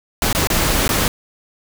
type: noise with dropouts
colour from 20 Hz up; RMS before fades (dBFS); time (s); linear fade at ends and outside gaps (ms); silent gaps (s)
pink; -17; 0.22-1.08; 1; 0.328-0.349 / 0.472-0.501 / 0.879-0.891
effects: none